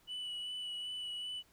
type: tone with vibrato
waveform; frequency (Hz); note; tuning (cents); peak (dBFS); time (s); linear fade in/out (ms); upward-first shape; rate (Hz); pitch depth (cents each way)
sine; 2960; F#7; 0; -36; 0.07-1.43; 50; sine; 2.6; 17
effects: tanh soft clip ceiling -38 dBFS + pink hiss -68 dBFS RMS until 1.52 s